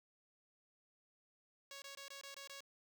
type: tone bursts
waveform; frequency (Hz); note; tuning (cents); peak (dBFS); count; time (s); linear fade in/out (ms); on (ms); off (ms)
5% pulse; 554.4; C#5; 0; -38; 7; 1.71-2.606; 2; 110; 21
effects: none